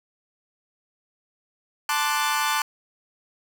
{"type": "chord", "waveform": "sawtooth", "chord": "D dominant seventh", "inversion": "second", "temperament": "equal", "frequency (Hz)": [880, 1046.5, 1174.7, 1480], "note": ["A5", "C6", "D6", "F#6"], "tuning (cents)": [0, 0, 0, 0], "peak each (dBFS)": [-22, -26, -23, -25], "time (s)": [1.89, 2.62], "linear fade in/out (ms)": 2, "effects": []}